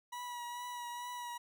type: tone with vibrato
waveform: 40% pulse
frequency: 970 Hz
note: B5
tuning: 31 cents flat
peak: -40 dBFS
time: 0.12-1.38 s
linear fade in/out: 10 ms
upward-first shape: triangle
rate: 2.3 Hz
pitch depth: 24 cents each way
effects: none